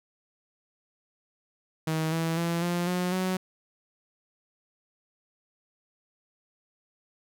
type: tone with pitch steps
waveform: sawtooth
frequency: 158.9 / 163.93 / 169.13 / 174.49 / 180.02 / 185.72 Hz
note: D#3 / E3 / E3 / F3 / F#3 / F#3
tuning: +37 / -9 / +45 / -1 / -47 / +7 cents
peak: -22 dBFS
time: 1.87-3.37 s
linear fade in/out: 5 ms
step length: 250 ms
effects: none